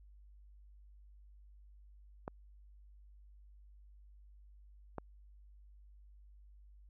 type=clicks; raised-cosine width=1 ms; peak=-26 dBFS; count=2; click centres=2.279 / 4.983 s; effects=added 50 Hz sine -56 dBFS peak until 6.89 s